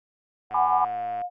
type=tone with pitch glide; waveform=sine; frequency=740 to 712.7 Hz; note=F#5 to F5; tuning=0 to +35 cents; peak=-27 dBFS; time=0.5-1.3 s; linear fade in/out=50 ms; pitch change=-65 cents; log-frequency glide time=0.74-1.01 s
type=click train; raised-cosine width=0.5 ms; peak=-28 dBFS; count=78; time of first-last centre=0.51-1.216 s; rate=109 Hz
type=chord; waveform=sine; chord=G# half-diminished seventh; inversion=third; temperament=just; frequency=747.5 / 830.6 / 996.7 / 1196.1 Hz; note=F#5 / G#5 / B5 / D6; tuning=+17 / 0 / +16 / +31 cents; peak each=-24 / -24 / -25 / -26 dBFS; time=0.54-0.85 s; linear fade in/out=5 ms
effects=none